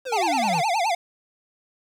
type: exponential sweep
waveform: square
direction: down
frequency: 545 to 145.9 Hz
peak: -28 dBFS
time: 0.05-0.62 s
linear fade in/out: 20 ms
type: tone with vibrato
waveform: square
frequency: 784 Hz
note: G5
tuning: in tune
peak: -21 dBFS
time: 0.12-0.95 s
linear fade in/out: 5 ms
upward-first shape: sine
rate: 9.6 Hz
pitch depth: 250 cents each way
effects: low-pass 8000 Hz 12 dB/octave + 8-bit